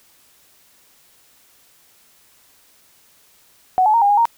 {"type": "tone with pitch steps", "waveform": "sine", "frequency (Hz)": [743, 857, 926, 809, 821, 929], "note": ["F#5", "A5", "A#5", "G#5", "G#5", "A#5"], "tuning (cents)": [7, -46, -12, -46, -20, -6], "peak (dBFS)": -11, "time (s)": [3.78, 4.254], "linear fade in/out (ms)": 0, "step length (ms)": 79, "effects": ["white hiss -54 dBFS RMS until 4.37 s"]}